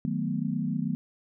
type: chord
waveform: sine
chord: B dominant seventh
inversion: first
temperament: equal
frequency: 155.56 / 185 / 220 / 246.9 Hz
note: D#3 / F#3 / A3 / B3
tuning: 0 / 0 / 0 / 0 cents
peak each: -32 dBFS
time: 0.05-0.95 s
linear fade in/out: 0 ms
effects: none